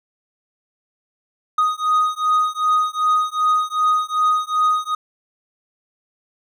triangle beating tone pair, 1244.5 / 1247.1 Hz, D#6 / D#6, 0 / +4 cents, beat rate 2.6 Hz, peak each -17 dBFS, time 1.58-4.95 s, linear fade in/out 5 ms, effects none

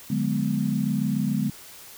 sine chord, G# half-diminished seventh, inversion second, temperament equal with one note detuned, 146.83 / 180.56 / 207.7 / 246.9 Hz, D3 / F#3 / G#3 / B3, 0 / -42 / 0 / 0 cents, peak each -28 / -30 / -25 / -28 dBFS, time 0.1-1.5 s, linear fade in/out 5 ms, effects white hiss -45 dBFS RMS until 1.97 s

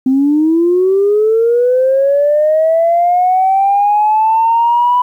sine linear sweep, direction up, 256.7 to 992 Hz, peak -7 dBFS, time 0.06-5.02 s, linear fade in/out 5 ms, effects tanh soft clip ceiling -3 dBFS + 8-bit

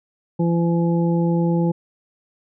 harmonic tone, 169.4 Hz, E3, 48 cents sharp, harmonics 1 / 2 / 3 / 5, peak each -17 / -23 / -27 / -31 dBFS, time 0.39-1.72 s, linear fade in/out 10 ms, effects none

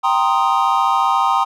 triangle chord, C minor seventh, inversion second, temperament equal, 784 / 932.3 / 1046.5 / 1244.5 Hz, G5 / Bb5 / C6 / Eb6, 0 / 0 / 0 / 0 cents, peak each -17 dBFS, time 0.03-1.45 s, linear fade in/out 20 ms, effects none

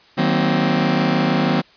sawtooth chord, C half-diminished seventh, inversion first, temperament just, 156.98 / 188.37 / 235.5 / 261.6 Hz, Eb3 / Gb3 / Bb3 / C4, +16 / +31 / +18 / 0 cents, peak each -17 dBFS, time 0.17-1.62 s, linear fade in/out 20 ms, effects white hiss -50 dBFS RMS until 1.76 s + resampled to 11025 Hz

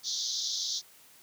white band-pass noise, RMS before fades -33 dBFS, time 0.03-0.82 s, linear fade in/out 50 ms, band 3400 to 6400 Hz, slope 96 dB/octave, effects white hiss -57 dBFS RMS until 1.22 s + high-pass 80 Hz 12 dB/octave

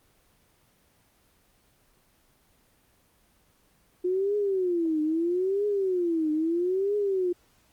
sine tone with vibrato, 356.1 Hz, F4, 34 cents sharp, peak -23 dBFS, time 4.04-7.33 s, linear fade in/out 10 ms, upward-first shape triangle, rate 0.77 Hz, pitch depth 280 cents each way, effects pink hiss -64 dBFS RMS until 7.72 s + Opus 24 kbps

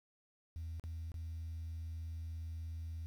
sine tone with dropouts, 81.7 Hz, E2, 15 cents flat, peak -39 dBFS, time 0.56-3.06 s, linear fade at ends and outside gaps 0 ms, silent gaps 0.797-0.839 / 1.118-1.142 s, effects tanh soft clip ceiling -38 dBFS + 11-bit

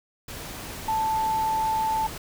sine tone in noise, 880 Hz, A5, in tune, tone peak -22 dBFS, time 0.88-2.07 s, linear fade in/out 5 ms, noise pink, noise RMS -37 dBFS, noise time 0.28-2.18 s, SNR +12 dB, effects none

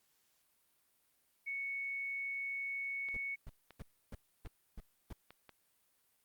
sine tone, 2217 Hz, C#7, in tune, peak -37 dBFS, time 1.46-3.36 s, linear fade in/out 20 ms
clicks, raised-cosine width 0.3 ms, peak -37 dBFS, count 5, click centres 3.087 / 3.707 / 4.46 / 5.306 / 5.493 s
brown noise bursts, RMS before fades -45 dBFS, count 7, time 3.14-5.129 s, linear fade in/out 2 ms, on 27 ms, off 300 ms
effects white hiss -75 dBFS RMS until 6.24 s + Opus 48 kbps

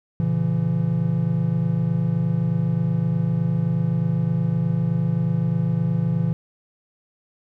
triangle chord, A# diminished, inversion none, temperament just, 116.54 / 139.85 / 167.82 Hz, A#2 / C#3 / E3, 0 / +16 / +31 cents, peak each -23 / -23 / -19 dBFS, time 0.2-6.33 s, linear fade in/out 0 ms, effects none

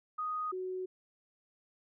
sine tone pair in turn, 1244.5 / 370.8 Hz, D#6 / F#4, 0 / +4 cents, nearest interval octave + major sixth, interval 2096 cents, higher first, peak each -33 / -35 dBFS, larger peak first, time 0.18-0.52 / 0.52-0.86 s, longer neither, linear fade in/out 10 ms, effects none

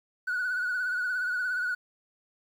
triangle tone with vibrato, 1475 Hz, F#6, 6 cents flat, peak -24 dBFS, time 0.27-1.75 s, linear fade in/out 10 ms, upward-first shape triangle, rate 17 Hz, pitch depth 64 cents each way, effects tanh soft clip ceiling -23 dBFS + 10-bit

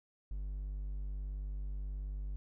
triangle tone, 49.28 Hz, G1, 10 cents sharp, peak -35 dBFS, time 0.31-2.36 s, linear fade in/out 0 ms, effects none

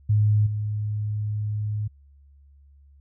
sine tone with level steps, 105.6 Hz, G#2, 29 cents sharp, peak -16 / -24 dBFS, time 0.09-1.88 s, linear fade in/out 10 ms, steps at 0.46 s, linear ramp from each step 10 ms, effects added 70 Hz sine -50 dBFS peak until 3 s

